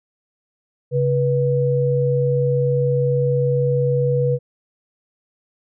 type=tone pair together; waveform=sine; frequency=136.7 / 487.6 Hz; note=C#3 / B4; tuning=-24 / -22 cents; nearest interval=octave + minor seventh; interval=2202 cents; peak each=-18 dBFS; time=0.91-4.39 s; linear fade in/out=50 ms; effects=none